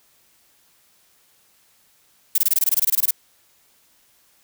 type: noise bursts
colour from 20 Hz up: violet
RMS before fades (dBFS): -17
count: 15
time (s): 2.35-3.109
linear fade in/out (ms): 5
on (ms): 31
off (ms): 21
effects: white hiss -59 dBFS RMS until 4.43 s